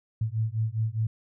sine beating tone pair, 108.5 / 113.4 Hz, A2 / A#2, -24 / -47 cents, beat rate 4.9 Hz, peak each -28 dBFS, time 0.21-1.07 s, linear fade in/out 5 ms, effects none

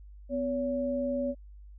sine tone pair together, 251.7 / 565 Hz, B3 / C#5, +33 / +33 cents, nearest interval octave + major second, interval 1400 cents, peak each -31 / -30 dBFS, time 0.29-1.35 s, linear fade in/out 50 ms, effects added 50 Hz sine -46 dBFS peak until 1.78 s

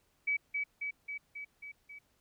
sine tone with echo, 2284 Hz, D7, 49 cents flat, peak -28 dBFS, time 0.27-0.37 s, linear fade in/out 10 ms, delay 270 ms, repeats 6, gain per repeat -3 dB, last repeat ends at 1.99 s, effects pink hiss -73 dBFS RMS until 2.2 s

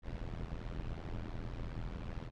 brown noise with amplitude modulation, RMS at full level -37 dBFS, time 0.02-2.31 s, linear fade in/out 50 ms, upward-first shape sine, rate 82.6 Hz, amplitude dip 100%, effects low-pass 4000 Hz 12 dB/octave

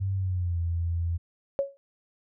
sine tone with pitch glide, 96.7 to 84.67 Hz, G2 to E2, -23 to +47 cents, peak -25 dBFS, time 0-1.18 s, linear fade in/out 20 ms, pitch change -230 cents, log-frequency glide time 0.15-0.59 s
sine tone with exponential decay, 554.4 Hz, C#5, in tune, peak -19 dBFS, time 1.59-1.77 s, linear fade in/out 0 ms, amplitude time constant 37 ms
effects none

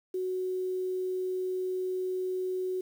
sine tone with quantisation, 370 Hz, F#4, in tune, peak -29 dBFS, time 0.14-2.81 s, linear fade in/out 5 ms, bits 9, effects none

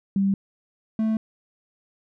sine / triangle tone pair in turn, 196 / 220 Hz, G3 / A3, 0 / 0 cents, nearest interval major second, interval 200 cents, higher second, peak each -18 dBFS, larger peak neither, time 0.16-0.34 / 0.99-1.17 s, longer neither, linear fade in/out 2 ms, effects none

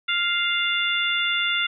harmonic tone, 698.5 Hz, F5, in tune, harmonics 2 / 3 / 4 / 5, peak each -26 / -26 / -26 / -26 dBFS, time 0.08-1.67 s, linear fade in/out 10 ms, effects none

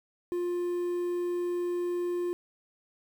triangle tone with quantisation, 352.2 Hz, F4, 15 cents sharp, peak -26 dBFS, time 0.32-2.33 s, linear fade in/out 0 ms, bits 9, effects none

